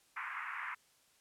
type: band-pass noise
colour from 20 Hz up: pink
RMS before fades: -42 dBFS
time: 0.16-0.75 s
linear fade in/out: 10 ms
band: 1000 to 2300 Hz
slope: 48 dB/octave
effects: white hiss -69 dBFS RMS until 1.2 s + low-pass 11000 Hz 12 dB/octave